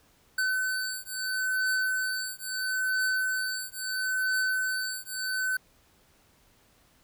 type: beating tone pair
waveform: square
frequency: 1518 / 1518.75 Hz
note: F#6 / F#6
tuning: +44 / +45 cents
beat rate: 0.75 Hz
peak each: -31 dBFS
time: 0.38-5.57 s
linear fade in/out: 5 ms
effects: pink hiss -63 dBFS RMS until 7.03 s